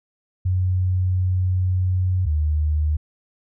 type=tone pair in turn; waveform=sine; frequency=92 / 76.22 Hz; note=F#2 / D#2; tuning=-9 / -35 cents; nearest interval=minor third; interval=326 cents; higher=first; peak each=-17 dBFS; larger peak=neither; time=0.45-2.26 / 2.26-2.97 s; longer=first; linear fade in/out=10 ms; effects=none